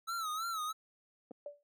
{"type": "tone with vibrato", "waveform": "square", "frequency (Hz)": 1303, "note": "E6", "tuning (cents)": -20, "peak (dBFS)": -36, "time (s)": [0.07, 0.73], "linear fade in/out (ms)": 20, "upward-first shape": "sine", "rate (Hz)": 3.1, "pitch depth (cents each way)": 100}
{"type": "clicks", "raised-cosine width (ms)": 2, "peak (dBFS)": -33, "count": 2, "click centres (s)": [1.31, 1.314]}
{"type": "tone with exponential decay", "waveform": "sine", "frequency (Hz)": 580, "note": "D5", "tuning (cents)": -22, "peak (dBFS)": -37, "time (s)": [1.46, 1.63], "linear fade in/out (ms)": 2, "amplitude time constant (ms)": 35}
{"effects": ["high-pass 300 Hz 12 dB/octave"]}